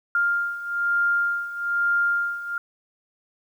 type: beating tone pair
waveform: sine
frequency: 1400 / 1401.1 Hz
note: F6 / F6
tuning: +4 / +5 cents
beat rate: 1.1 Hz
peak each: -26 / -22 dBFS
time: 0.15-2.58 s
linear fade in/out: 2 ms
effects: 9-bit